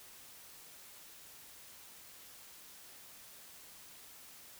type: silence
effects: white hiss -55 dBFS RMS until 4.59 s